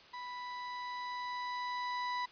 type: tone with level ramp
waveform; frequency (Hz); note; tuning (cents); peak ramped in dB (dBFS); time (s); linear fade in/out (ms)
35% pulse; 987.8; B5; 0; -40 to -32; 0.13-2.26; 10
effects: white hiss -57 dBFS RMS until 2.31 s + resampled to 11025 Hz